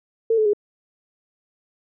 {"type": "tone with pitch steps", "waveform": "sine", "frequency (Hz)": [451.9, 432.5, 413.9], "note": ["A4", "A4", "G#4"], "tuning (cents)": [46, -30, -6], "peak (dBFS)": -15, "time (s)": [0.3, 0.534], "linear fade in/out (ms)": 5, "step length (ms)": 78, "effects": []}